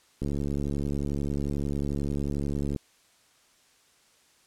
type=click train; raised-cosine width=3 ms; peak=-18 dBFS; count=182; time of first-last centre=0.22-2.762 s; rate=71.2 Hz; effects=white hiss -62 dBFS RMS until 4.46 s + low-pass 9000 Hz 12 dB/octave